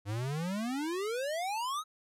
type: exponential sweep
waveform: square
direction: up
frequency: 98 to 1306 Hz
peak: -33 dBFS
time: 0.05-1.84 s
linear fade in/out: 50 ms
effects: low-pass 12000 Hz 12 dB/octave